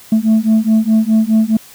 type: beating tone pair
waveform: sine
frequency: 217.7 / 222.5 Hz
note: A3 / A3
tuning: -18 / +20 cents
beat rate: 4.8 Hz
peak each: -10 dBFS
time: 0.12-1.57 s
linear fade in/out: 5 ms
effects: tanh soft clip ceiling -6 dBFS + white hiss -40 dBFS RMS until 1.74 s